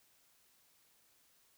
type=silence; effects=white hiss -70 dBFS RMS until 1.57 s